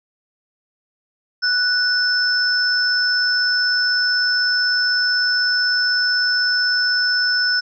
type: tone pair together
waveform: sine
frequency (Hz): 1480 / 5278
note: F#6 / E8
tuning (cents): 0 / +1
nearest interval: octave + minor seventh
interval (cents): 2201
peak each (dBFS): -18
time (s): 1.42-7.61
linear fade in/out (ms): 20
effects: none